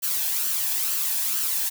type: noise with flanger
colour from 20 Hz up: blue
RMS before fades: -25 dBFS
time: 0.02-1.7 s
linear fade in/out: 20 ms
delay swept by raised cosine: 0.67 to 1.2 ms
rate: 2.2 Hz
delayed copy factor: +0.5
effects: none